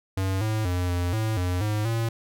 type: tone with pitch steps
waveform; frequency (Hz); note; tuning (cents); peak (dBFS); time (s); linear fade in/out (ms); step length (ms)
square; 95.4 / 108.9 / 89.5 / 88.3 / 109.9 / 89.7 / 106.1 / 114.4; G2 / A2 / F2 / F2 / A2 / F2 / G#2 / A#2; -47 / -17 / +43 / +20 / -2 / +47 / +38 / -32; -24; 0.17-2.09; 5; 240
effects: none